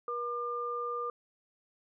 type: tone pair together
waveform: sine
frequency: 479.8 / 1200 Hz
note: A#4 / D6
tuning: +50 / +37 cents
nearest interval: octave + major third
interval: 1587 cents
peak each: -37 / -34 dBFS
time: 0.08-1.1 s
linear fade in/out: 2 ms
effects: none